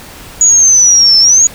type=exponential two-way sweep; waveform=sine; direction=down then up; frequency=6840 to 5274 to 6840 Hz; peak=-3 dBFS; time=0.41-1.47 s; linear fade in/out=2 ms; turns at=1.19 s; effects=pink hiss -32 dBFS RMS until 1.54 s